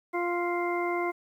harmonic tone, 349.2 Hz, F4, in tune, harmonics 1 / 2 / 3 / 4 / 6, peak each -29 / -33 / -34 / -41 / -35 dBFS, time 0.13-1.12 s, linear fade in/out 20 ms, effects 10-bit

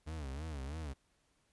40% pulse tone with vibrato, 73 Hz, D2, 10 cents flat, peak -39 dBFS, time 0.06-0.94 s, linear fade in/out 20 ms, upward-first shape sine, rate 3.1 Hz, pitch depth 180 cents each way, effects pink hiss -75 dBFS RMS until 1.52 s + resampled to 24000 Hz

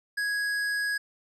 sine tone with hard clipping, 1661.2 Hz, G#6, in tune, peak -28 dBFS, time 0.17-0.98 s, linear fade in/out 10 ms, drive 11 dB, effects none

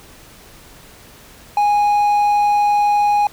triangle tone, 826 Hz, G#5, 10 cents flat, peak -10 dBFS, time 1.57-3.27 s, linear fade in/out 2 ms, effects pink hiss -43 dBFS RMS until 3.32 s

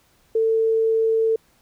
sine tone, 447.2 Hz, A4, 28 cents sharp, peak -16 dBFS, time 0.35-1.36 s, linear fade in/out 5 ms, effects pink hiss -60 dBFS RMS until 1.61 s

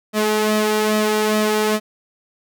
sawtooth tone with flanger, 213.8 Hz, A3, 49 cents flat, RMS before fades -18 dBFS, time 0.13-1.8 s, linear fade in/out 50 ms, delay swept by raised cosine 1.6 to 2.57 ms, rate 2.4 Hz, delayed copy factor +0.6, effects none

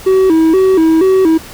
triangle tone with vibrato, 349.6 Hz, F4, 2 cents sharp, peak -4 dBFS, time 0.06-1.38 s, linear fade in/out 10 ms, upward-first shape square, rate 2.1 Hz, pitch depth 140 cents each way, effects pink hiss -32 dBFS RMS until 1.53 s

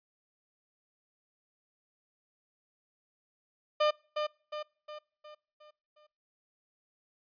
30% pulse tone with echo, 603 Hz, D5, 46 cents sharp, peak -21 dBFS, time 3.8-3.91 s, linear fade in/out 10 ms, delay 360 ms, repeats 6, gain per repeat -6 dB, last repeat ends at 6.07 s, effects noise-tail reverb RT60 0.5 s tail -26 dB re dry + resampled to 11025 Hz

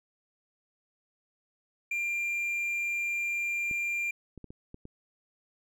triangle tone, 2386 Hz, D7, 27 cents sharp, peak -27 dBFS, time 1.91-4.11 s, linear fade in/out 5 ms
clicks, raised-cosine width 3 ms, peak -31 dBFS, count 6, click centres 3.712 / 4.377 / 4.443 / 4.505 / 4.744 / 4.854 s
effects none

